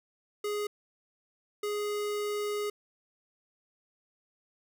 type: tone bursts at uneven times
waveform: square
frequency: 415.3 Hz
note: G#4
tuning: in tune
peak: -31 dBFS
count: 2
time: 0.44-0.67 / 1.63-2.7 s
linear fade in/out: 5 ms
effects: none